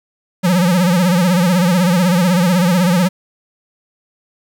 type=tone with vibrato; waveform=square; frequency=178.7 Hz; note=F3; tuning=40 cents sharp; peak=-11 dBFS; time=0.43-3.09 s; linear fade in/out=20 ms; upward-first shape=sine; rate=16 Hz; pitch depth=110 cents each way; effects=7-bit